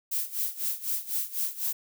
violet noise with tremolo, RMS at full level -28 dBFS, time 0.11-1.73 s, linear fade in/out 10 ms, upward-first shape sine, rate 4 Hz, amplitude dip 85%, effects none

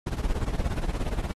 brown noise with tremolo, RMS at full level -24 dBFS, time 0.06-1.32 s, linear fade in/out 10 ms, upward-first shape triangle, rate 17 Hz, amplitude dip 90%, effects AAC 32 kbps

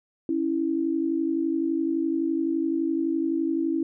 sine tone pair together, 277.2 / 329 Hz, C#4 / E4, 0 / -3 cents, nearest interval minor third, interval 297 cents, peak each -27 / -24 dBFS, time 0.29-3.83 s, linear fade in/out 2 ms, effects none

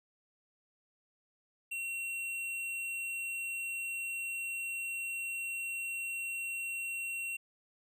sine tone with hard clipping, 2732 Hz, F7, 39 cents flat, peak -37 dBFS, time 1.71-7.37 s, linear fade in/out 10 ms, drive 10 dB, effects none

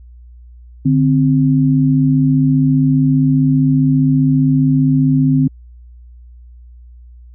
sine tone pair together, 147.27 / 262.4 Hz, D3 / C4, +5 / +5 cents, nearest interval minor seventh, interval 1000 cents, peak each -12 dBFS, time 0.85-5.48 s, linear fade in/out 10 ms, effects added 60 Hz sine -36 dBFS peak until 7.34 s

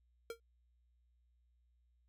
square tone with exponential decay, 461.4 Hz, A#4, 18 cents flat, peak -39 dBFS, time 0.3-0.4 s, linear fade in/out 2 ms, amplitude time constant 20 ms, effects added 60 Hz sine -70 dBFS peak until 2.08 s

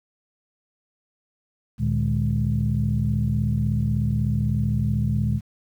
sine tone cluster, 71.1 / 114.5 / 150.6 / 207.3 Hz, C#2 / A#2 / D3 / G#3, +45 / -31 / +44 / -3 cents, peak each -27 / -22 / -26 / -26 dBFS, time 1.78-5.41 s, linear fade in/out 50 ms, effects tanh soft clip ceiling -10 dBFS + 9-bit

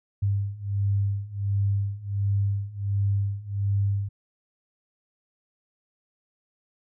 sine beating tone pair, 99.2 / 100.6 Hz, G2 / G2, +21 / +45 cents, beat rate 1.4 Hz, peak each -27 / -25 dBFS, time 0.22-4.09 s, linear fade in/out 10 ms, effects none

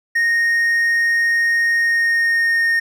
triangle tone with pitch glide, 1857 to 1842 Hz, A#6 to A#6, -7 to -21 cents, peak -12 dBFS, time 0.15-2.8 s, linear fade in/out 10 ms, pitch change -14 cents, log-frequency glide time 1.76-2.66 s, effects none

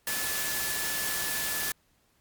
sine tone in noise, 1732 Hz, A6, 28 cents flat, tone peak -36 dBFS, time 0.07-1.72 s, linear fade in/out 2 ms, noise white, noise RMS -31 dBFS, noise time 0.07-1.72 s, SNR -8 dB, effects pink hiss -68 dBFS RMS until 2.2 s + MP3 96 kbps

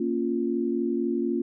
sine chord, Bb minor, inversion none, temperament equal, 233.1 / 277.2 / 349.2 Hz, Bb3 / Db4 / F4, 0 / 0 / 0 cents, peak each -28 / -29 / -27 dBFS, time 0-1.42 s, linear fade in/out 5 ms, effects none

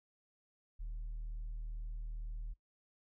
sine tone, 38.89 Hz, D#1, in tune, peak -37 dBFS, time 0.79-2.54 s, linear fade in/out 20 ms, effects noise-tail reverb RT60 0.1 s tail -21 dB re dry + tanh soft clip ceiling -38 dBFS

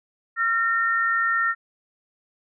sine tone pair together, 1370 / 1828.7 Hz, F6 / A#6, -34 / -34 cents, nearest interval perfect fourth, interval 500 cents, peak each -22 dBFS, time 0.36-1.55 s, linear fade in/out 50 ms, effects none

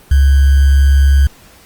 sine tone with sample-and-hold, 68.8 Hz, C#2, 12 cents flat, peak -5 dBFS, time 0.11-1.27 s, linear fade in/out 5 ms, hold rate 1575 Hz, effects pink hiss -43 dBFS RMS until 1.65 s + Opus 32 kbps

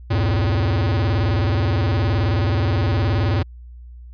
square tone with vibrato, 98 Hz, G2, in tune, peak -17 dBFS, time 0.1-3.43 s, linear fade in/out 10 ms, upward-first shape square, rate 19 Hz, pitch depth 260 cents each way, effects added 60 Hz sine -36 dBFS peak until 4.13 s + resampled to 11025 Hz

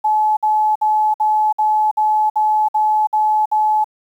sine tone bursts, 857 Hz, A5, 46 cents flat, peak -12 dBFS, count 10, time 0.04-3.844 s, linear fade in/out 10 ms, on 330 ms, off 56 ms, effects 8-bit

